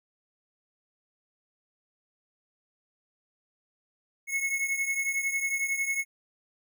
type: beating tone pair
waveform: square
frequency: 2184 / 2195 Hz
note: C#7 / C#7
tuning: -26 / -18 cents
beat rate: 11 Hz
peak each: -29 / -34 dBFS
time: 4.27-6.05 s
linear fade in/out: 50 ms
effects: none